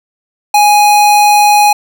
square tone, 830.6 Hz, G#5, in tune, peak -5 dBFS, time 0.54-1.73 s, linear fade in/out 5 ms, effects none

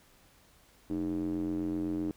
square tone with band-pass filter, 43.93 Hz, F1, 11 cents sharp, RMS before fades -33 dBFS, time 0.9-2.11 s, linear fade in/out 0 ms, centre 300 Hz, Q 5.6, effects pink hiss -62 dBFS RMS until 2.16 s

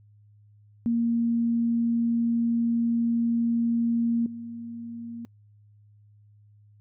sine tone with level steps, 233.1 Hz, A#3, in tune, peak -21 / -34 dBFS, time 0.86-5.25 s, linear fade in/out 0 ms, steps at 4.26 s, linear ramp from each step 2 ms, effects noise-tail reverb RT60 0.1 s tail -25 dB re dry + added 104 Hz sine -53 dBFS peak until 6.8 s

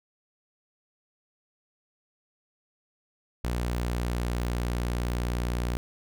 sawtooth tone, 59.9 Hz, A#1, 48 cents sharp, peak -23 dBFS, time 3.44-5.77 s, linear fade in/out 0 ms, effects none

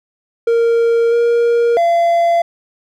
triangle tone with pitch steps, 464.1 / 470.4 / 682 Hz, A#4 / A#4 / F5, -8 / +16 / -41 cents, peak -8 dBFS, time 0.47-2.42 s, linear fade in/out 5 ms, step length 650 ms, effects none

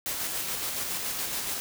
white noise with tremolo, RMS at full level -31 dBFS, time 0.06-1.6 s, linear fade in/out 0 ms, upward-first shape square, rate 7.1 Hz, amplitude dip 25%, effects none

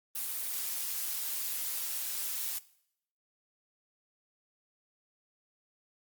blue noise with amplitude modulation, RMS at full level -34 dBFS, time 0.15-2.59 s, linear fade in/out 10 ms, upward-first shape sine, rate 119 Hz, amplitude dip 30%, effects noise-tail reverb RT60 0.7 s tail -19 dB re dry + Opus 32 kbps

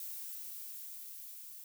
violet noise with level ramp, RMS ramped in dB -43 to -50 dBFS, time 0-1.64 s, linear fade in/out 2 ms, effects none

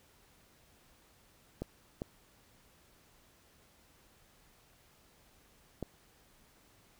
clicks, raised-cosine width 2 ms, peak -23 dBFS, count 3, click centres 1.62 / 2.019 / 5.827 s, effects pink hiss -65 dBFS RMS until 6.99 s

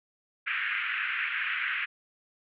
pink band-pass noise, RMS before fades -31 dBFS, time 0.46-1.86 s, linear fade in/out 20 ms, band 1400 to 2700 Hz, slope 48 dB/octave, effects none

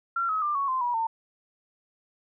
sine tone with pitch steps, 1368 / 1276.4 / 1190.9 / 1111.2 / 1036.8 / 967.3 / 902.5 Hz, F6 / D#6 / D6 / C#6 / C6 / B5 / A5, -36 / +44 / +24 / +4 / -16 / -36 / +44 cents, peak -24 dBFS, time 0.16-1.07 s, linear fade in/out 5 ms, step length 130 ms, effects none

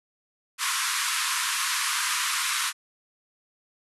pink band-pass noise, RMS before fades -27 dBFS, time 0.58-2.73 s, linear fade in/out 50 ms, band 980 to 12000 Hz, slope 96 dB/octave, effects none

